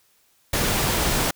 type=noise; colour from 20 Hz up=pink; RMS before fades=-22 dBFS; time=0.53-1.31 s; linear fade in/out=5 ms; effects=white hiss -62 dBFS RMS until 1.35 s